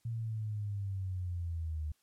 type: linear sweep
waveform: sine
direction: down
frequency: 116.54 to 75 Hz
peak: -34 dBFS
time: 0.05-1.92 s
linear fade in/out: 5 ms
effects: white hiss -74 dBFS RMS until 2.02 s + low-pass 12000 Hz 12 dB/octave